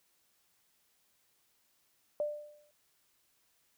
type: tone with exponential decay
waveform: sine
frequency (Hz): 594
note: D5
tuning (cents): +20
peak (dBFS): -28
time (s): 2.2-2.71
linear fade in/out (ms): 1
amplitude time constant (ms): 110
effects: white hiss -73 dBFS RMS until 3.77 s